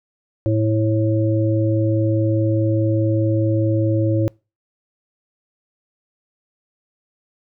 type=harmonic tone; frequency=109.4 Hz; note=A2; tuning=9 cents flat; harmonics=1 / 3 / 5; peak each=-17 / -20 / -23 dBFS; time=0.46-4.28 s; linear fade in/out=0 ms; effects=noise-tail reverb RT60 0.3 s tail -26 dB re dry